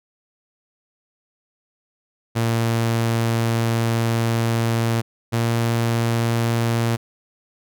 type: tone pair in turn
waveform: sawtooth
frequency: 115.1 / 116.17 Hz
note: A#2 / A#2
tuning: -22 / -6 cents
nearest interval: unison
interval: 16 cents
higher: second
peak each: -14 dBFS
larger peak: neither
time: 2.35-5.02 / 5.32-6.97 s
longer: first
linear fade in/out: 20 ms
effects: none